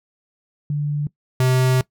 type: tone pair in turn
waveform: sine / square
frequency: 146.83 / 128.69 Hz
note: D3 / C3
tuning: 0 / -28 cents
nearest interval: major second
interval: 228 cents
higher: first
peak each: -19 / -15 dBFS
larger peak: second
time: 0.7-1.07 / 1.4-1.81 s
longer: second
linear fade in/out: 2 ms
effects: noise-tail reverb RT60 0.1 s tail -20 dB re dry